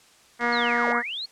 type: harmonic tone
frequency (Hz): 238.7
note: A#3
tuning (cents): +41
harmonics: 1 / 2 / 3 / 4 / 5 / 6 / 7 / 8 / 9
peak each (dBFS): -30 / -30 / -30 / -30 / -30 / -30 / -30 / -30 / -30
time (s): 0.39-1.03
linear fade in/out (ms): 50
type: click train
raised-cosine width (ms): 0.2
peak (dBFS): -24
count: 83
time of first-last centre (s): 0.41-0.919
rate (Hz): 161
type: linear two-way sweep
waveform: sine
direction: down then up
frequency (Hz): 4435 to 428.1 to 4435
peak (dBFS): -29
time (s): 0.52-1.26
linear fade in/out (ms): 10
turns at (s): 0.89
effects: white hiss -55 dBFS RMS until 1.31 s + low-pass 8000 Hz 12 dB/octave